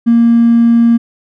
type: tone with hard clipping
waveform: triangle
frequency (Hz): 233.1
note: A#3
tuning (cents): 0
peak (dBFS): -5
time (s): 0.06-0.98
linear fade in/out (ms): 20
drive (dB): 3
effects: none